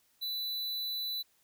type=tone; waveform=square; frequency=3980 Hz; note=B7; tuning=13 cents sharp; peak=-34 dBFS; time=0.21-1.23 s; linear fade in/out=20 ms; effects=white hiss -70 dBFS RMS until 1.43 s